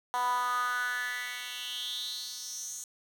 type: tone with high-pass filter sweep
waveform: 10% pulse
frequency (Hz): 246.9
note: B3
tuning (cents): 0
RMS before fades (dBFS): -34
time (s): 0.14-2.84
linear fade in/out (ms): 0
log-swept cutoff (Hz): 870 to 7100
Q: 5.6
effects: 9-bit